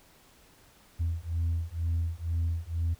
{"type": "beating tone pair", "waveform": "sine", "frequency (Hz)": [82.4, 84.5], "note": ["E2", "E2"], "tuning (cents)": [0, 43], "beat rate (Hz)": 2.1, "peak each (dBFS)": -29, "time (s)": [0.99, 2.95], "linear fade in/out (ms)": 20, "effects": ["tanh soft clip ceiling -23 dBFS", "pink hiss -59 dBFS RMS until 2.99 s"]}